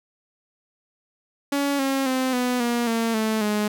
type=tone with pitch steps; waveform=sawtooth; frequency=282 / 270.4 / 259.2 / 248.5 / 238.2 / 228.4 / 219 / 209.9 Hz; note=C#4 / C#4 / C4 / B3 / A#3 / A#3 / A3 / G#3; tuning=+30 / -43 / -16 / +11 / +38 / -35 / -8 / +19 cents; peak=-17 dBFS; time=1.52-3.68 s; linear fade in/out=5 ms; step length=270 ms; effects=none